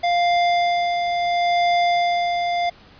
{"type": "tone with tremolo", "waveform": "square", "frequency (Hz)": 698.5, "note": "F5", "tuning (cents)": 0, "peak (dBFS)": -16, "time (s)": [0.03, 2.7], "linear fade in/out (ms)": 10, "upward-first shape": "sine", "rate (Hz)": 0.73, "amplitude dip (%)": 40, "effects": ["pink hiss -48 dBFS RMS until 2.99 s", "resampled to 11025 Hz"]}